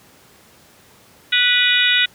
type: harmonic tone with a mistuned harmonic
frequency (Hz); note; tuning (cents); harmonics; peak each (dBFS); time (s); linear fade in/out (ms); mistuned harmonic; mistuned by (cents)
491.4; B4; -9; 3 / 4 / 5 / 6 / 7 / 8; -20 / -20 / -20 / -20 / -20 / -20; 1.32-2.06; 10; 8; -72
effects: pink hiss -49 dBFS RMS until 2.14 s + high-pass 100 Hz 12 dB/octave